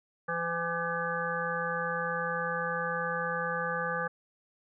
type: harmonic tone with a mistuned harmonic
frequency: 169.4 Hz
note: E3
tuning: 48 cents sharp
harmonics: 1 / 3 / 5 / 7 / 9 / 10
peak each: -40 / -35 / -39 / -35 / -36 / -37 dBFS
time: 0.28-4.08 s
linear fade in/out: 10 ms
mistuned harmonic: 5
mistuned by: -37 cents
effects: none